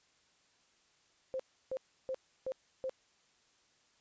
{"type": "tone bursts", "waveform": "sine", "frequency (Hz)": 523.3, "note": "C5", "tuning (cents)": 0, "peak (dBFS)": -34, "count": 5, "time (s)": [1.34, 2.895], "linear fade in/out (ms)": 0, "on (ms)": 55, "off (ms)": 320, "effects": ["white hiss -70 dBFS RMS until 4 s", "resampled to 16000 Hz"]}